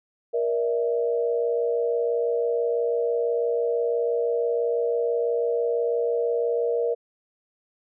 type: tone cluster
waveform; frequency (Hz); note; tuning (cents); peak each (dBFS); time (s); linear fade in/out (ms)
sine; 471.6 / 590 / 656; A#4 / D5 / E5; +20 / +8 / -9; -22 / -31 / -30; 0.33-6.95; 20
effects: none